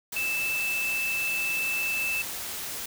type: tone in noise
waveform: sine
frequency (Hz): 2637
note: E7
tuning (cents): 0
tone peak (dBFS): -26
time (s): 0.16-2.22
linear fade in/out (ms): 5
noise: white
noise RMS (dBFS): -35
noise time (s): 0.12-2.86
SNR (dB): +6
effects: none